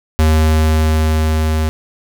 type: tone with level ramp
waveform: square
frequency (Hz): 78.4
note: D#2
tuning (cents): +14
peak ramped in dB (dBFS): -9 to -14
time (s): 0.19-1.69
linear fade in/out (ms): 0
effects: none